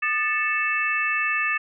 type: harmonic tone with a mistuned harmonic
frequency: 440 Hz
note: A4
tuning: in tune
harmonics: 3 / 4 / 5 / 6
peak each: -28 / -25 / -30 / -25 dBFS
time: 0.02-1.58 s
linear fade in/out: 10 ms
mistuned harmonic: 3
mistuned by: -140 cents
effects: none